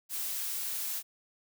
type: noise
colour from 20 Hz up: blue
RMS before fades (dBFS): -35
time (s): 0.09-1.03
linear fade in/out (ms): 50
effects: none